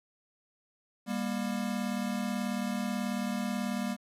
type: tone pair together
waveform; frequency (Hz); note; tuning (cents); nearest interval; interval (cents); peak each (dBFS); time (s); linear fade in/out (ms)
square; 199.54 / 237.9; G3 / A#3; +31 / +35; minor third; 304; -34 / -34; 1.06-3.97; 50
effects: resampled to 32000 Hz + 10-bit